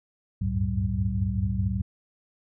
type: tone cluster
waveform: sine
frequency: 68.9 / 93.4 / 98.3 / 111.8 / 191.2 Hz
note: C#2 / F#2 / G2 / A2 / G3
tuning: -10 / +17 / +5 / +28 / -43 cents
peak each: -30 dBFS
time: 0.41-1.82 s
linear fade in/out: 10 ms
effects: none